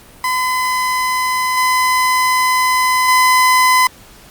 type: tone with level steps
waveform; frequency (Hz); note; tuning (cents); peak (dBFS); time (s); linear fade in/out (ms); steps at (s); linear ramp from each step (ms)
30% pulse; 1015; B5; +47; -12 / -9 / -6; 0.24-3.87; 2; 1.57 / 3.08; 5
effects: pink hiss -42 dBFS RMS until 4.3 s + Opus 48 kbps